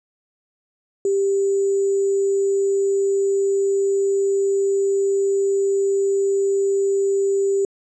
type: tone with sample-and-hold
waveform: sine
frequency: 393.8 Hz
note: G4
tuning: 8 cents sharp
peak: -16 dBFS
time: 1.05-7.65 s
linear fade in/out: 2 ms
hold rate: 7350 Hz
effects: resampled to 22050 Hz